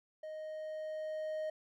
triangle tone with level ramp, 622.3 Hz, D#5, in tune, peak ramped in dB -40 to -33 dBFS, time 0.23-1.5 s, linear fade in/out 5 ms, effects none

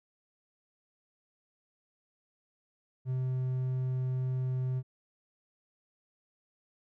triangle tone, 128.7 Hz, C3, 28 cents flat, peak -27 dBFS, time 3.05-4.83 s, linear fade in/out 50 ms, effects none

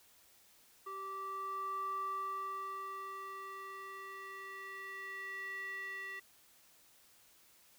square tone with band-pass filter sweep, 388.7 Hz, G4, 15 cents flat, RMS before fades -43 dBFS, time 0.86-6.2 s, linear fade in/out 10 ms, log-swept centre 1000 to 2100 Hz, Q 6.3, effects white hiss -65 dBFS RMS until 7.78 s

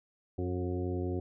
harmonic tone with a mistuned harmonic, 90.3 Hz, F#2, 42 cents flat, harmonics 1 / 2 / 3 / 4 / 5 / 6 / 8, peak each -34 / -42 / -38 / -36 / -44 / -46 / -48 dBFS, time 0.38-1.2 s, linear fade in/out 5 ms, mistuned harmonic 5, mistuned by -24 cents, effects none

